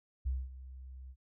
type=tone with ADSR envelope; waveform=sine; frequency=64.8 Hz; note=C2; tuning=16 cents flat; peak=-29 dBFS; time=0.25-1.16 s; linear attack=18 ms; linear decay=220 ms; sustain=-16 dB; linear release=59 ms; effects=none